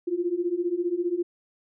sine beating tone pair, 340.6 / 355.6 Hz, F4 / F4, -43 / +31 cents, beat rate 15 Hz, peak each -28 / -26 dBFS, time 0.07-1.23 s, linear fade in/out 10 ms, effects none

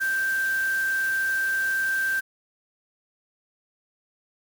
sine tone in noise, 1568 Hz, G6, in tune, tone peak -22 dBFS, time 0-2.21 s, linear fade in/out 20 ms, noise white, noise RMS -39 dBFS, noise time 0-2.21 s, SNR +14 dB, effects none

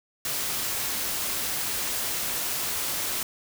white noise, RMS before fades -29 dBFS, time 0.25-3.23 s, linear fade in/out 2 ms, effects none

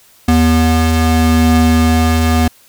square tone pair together, 80.34 / 241.8 Hz, E2 / B3, -44 / -36 cents, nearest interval octave + perfect fifth, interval 1908 cents, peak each -12 dBFS, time 0.28-2.48 s, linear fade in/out 5 ms, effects white hiss -47 dBFS RMS until 2.68 s

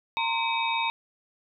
sine tone cluster, 918 / 1045 / 2302 / 2549 / 3717 Hz, A#5 / C6 / D7 / D#7 / A#7, -27 / -2 / -35 / +41 / -6 cents, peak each -27 / -35 / -33 / -32 / -32 dBFS, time 0.17-0.9 s, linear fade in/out 0 ms, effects none

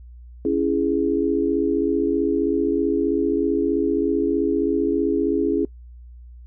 sine chord, C# minor, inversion none, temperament just, 277.2 / 332.6 / 415.8 Hz, C#4 / E4 / G#4, 0 / +16 / +2 cents, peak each -22 dBFS, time 0.45-5.65 s, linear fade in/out 2 ms, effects noise-tail reverb RT60 0.1 s tail -23 dB re dry + added 60 Hz sine -39 dBFS peak until 6.46 s

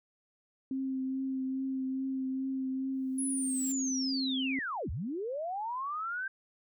sine tone with vibrato, 264.2 Hz, C4, 17 cents sharp, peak -31 dBFS, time 0.71-4.59 s, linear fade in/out 2 ms, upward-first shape triangle, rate 2.4 Hz, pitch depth 20 cents each way
blue noise with exponential growth, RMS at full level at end -44 dBFS, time 2.93-3.72 s, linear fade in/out 2 ms, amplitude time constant 170 ms
sine linear two-way sweep, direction down then up, 10548 to 56.7 to 1585 Hz, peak -33 dBFS, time 3.18-6.28 s, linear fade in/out 5 ms, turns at 4.9 s
effects none

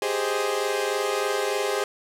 sawtooth chord, Ab major seventh, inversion third, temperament equal, 392 / 415.3 / 523.3 / 622.3 Hz, G4 / Ab4 / C5 / Eb5, 0 / 0 / 0 / 0 cents, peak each -26 / -23 / -25 / -29 dBFS, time 0.02-1.84 s, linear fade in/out 2 ms, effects low-pass 12000 Hz 12 dB/octave + 9-bit

